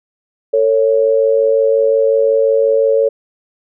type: tone pair together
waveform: sine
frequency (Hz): 448.8 / 554.4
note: A4 / C#5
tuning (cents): +34 / 0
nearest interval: major third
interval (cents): 366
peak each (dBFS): -12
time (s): 0.53-3.09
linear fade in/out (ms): 10
effects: none